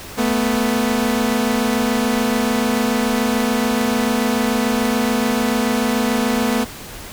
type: tone pair together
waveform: sawtooth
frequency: 220 / 246.9 Hz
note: A3 / B3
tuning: 0 / 0 cents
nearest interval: major second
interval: 200 cents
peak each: -15 dBFS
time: 0.17-6.65 s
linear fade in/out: 20 ms
effects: pink hiss -34 dBFS RMS until 7.12 s